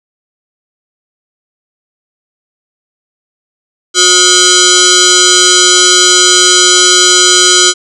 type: tone with frequency modulation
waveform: sine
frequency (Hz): 1440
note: F#6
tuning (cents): -47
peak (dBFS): -3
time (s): 3.94-7.74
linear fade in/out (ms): 50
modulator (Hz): 901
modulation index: 7.2
effects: none